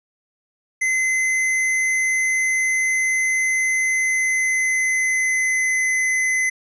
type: tone with pitch glide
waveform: square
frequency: 2051 to 2037 Hz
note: C7 to C7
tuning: -35 to -47 cents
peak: -18 dBFS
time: 0.81-6.5 s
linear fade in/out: 10 ms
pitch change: -12 cents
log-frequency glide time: 3.8-5.93 s
effects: resampled to 24000 Hz